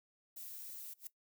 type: noise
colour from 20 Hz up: violet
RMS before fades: -48 dBFS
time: 0.36-0.94 s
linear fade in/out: 10 ms
type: noise with exponential growth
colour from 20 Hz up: violet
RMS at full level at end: -42 dBFS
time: 0.95-1.07 s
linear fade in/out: 2 ms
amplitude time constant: 26 ms
effects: noise-tail reverb RT60 0.1 s tail -17 dB re dry